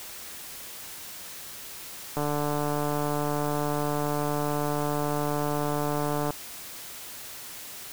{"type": "click train", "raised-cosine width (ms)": 1, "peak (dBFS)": -15, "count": 609, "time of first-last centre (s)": [2.17, 6.306], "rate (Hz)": 147, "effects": ["white hiss -41 dBFS RMS until 7.92 s"]}